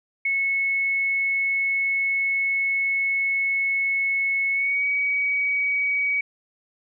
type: tone with pitch glide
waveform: sine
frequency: 2197 to 2263 Hz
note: C#7 to C#7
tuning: -16 to +35 cents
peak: -20 dBFS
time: 0.25-6.21 s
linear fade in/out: 5 ms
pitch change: +51 cents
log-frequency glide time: 4.52-4.85 s
effects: none